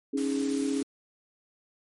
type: chord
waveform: sine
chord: C# suspended second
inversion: none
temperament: equal with one note detuned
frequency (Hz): 275.1 / 311.1 / 415.3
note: C#4 / D#4 / G#4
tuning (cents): -13 / 0 / 0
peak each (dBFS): -27 / -33 / -33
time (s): 0.13-0.83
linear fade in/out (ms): 10
type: noise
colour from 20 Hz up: white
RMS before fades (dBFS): -41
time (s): 0.17-0.83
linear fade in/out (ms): 5
effects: MP3 48 kbps